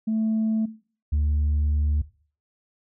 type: tone pair in turn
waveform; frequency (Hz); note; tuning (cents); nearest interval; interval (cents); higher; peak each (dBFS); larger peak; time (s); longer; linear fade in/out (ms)
sine; 220 / 74.27; A3 / D2; 0 / +20; octave + perfect fifth; 1880; first; -20 / -17; second; 0.07-0.66 / 1.12-2.02; second; 10
effects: noise-tail reverb RT60 0.4 s tail -17 dB re dry + tanh soft clip ceiling -18 dBFS